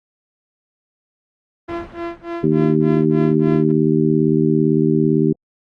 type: tone with tremolo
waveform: sawtooth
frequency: 340.2 Hz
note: F4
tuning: 45 cents flat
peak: -18 dBFS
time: 1.68-3.72 s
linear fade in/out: 10 ms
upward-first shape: sine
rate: 3.4 Hz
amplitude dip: 100%
type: noise with exponential decay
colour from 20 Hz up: pink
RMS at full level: -31 dBFS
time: 1.69-3.12 s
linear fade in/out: 0 ms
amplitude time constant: 310 ms
type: harmonic tone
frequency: 77.78 Hz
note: D#2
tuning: in tune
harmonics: 2 / 3 / 4 / 5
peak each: -18 / -18 / -18 / -18 dBFS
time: 2.43-5.33 s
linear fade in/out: 10 ms
effects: low-pass 2000 Hz 12 dB/octave + Opus 24 kbps